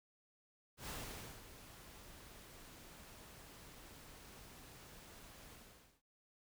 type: noise with ADSR envelope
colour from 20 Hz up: pink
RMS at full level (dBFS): -45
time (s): 0.77-6.02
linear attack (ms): 110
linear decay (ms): 530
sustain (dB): -12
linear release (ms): 500
effects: none